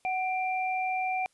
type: tone pair together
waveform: sine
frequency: 745.6 / 2367 Hz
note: F#5 / D7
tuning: +13 / +13 cents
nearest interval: octave + minor sixth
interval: 2000 cents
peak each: -28 / -33 dBFS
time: 0.05-1.26 s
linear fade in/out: 0 ms
effects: white hiss -69 dBFS RMS until 1.33 s + resampled to 24000 Hz